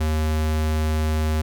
square tone, 77.78 Hz, D#2, in tune, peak -20 dBFS, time 0-1.42 s, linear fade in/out 10 ms, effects none

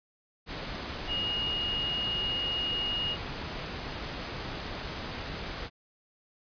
sine tone in noise, 2865 Hz, F7, 44 cents sharp, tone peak -29 dBFS, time 1.07-3.17 s, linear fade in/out 50 ms, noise pink, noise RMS -37 dBFS, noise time 0.46-5.7 s, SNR +5 dB, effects resampled to 11025 Hz

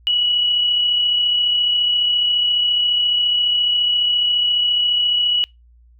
sine tone with amplitude modulation, 2931 Hz, F#7, 17 cents flat, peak -13 dBFS, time 0.07-5.44 s, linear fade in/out 0 ms, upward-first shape sine, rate 34.5 Hz, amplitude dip 30%, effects noise-tail reverb RT60 0.2 s tail -25 dB re dry + added 59 Hz sine -47 dBFS peak until 5.99 s

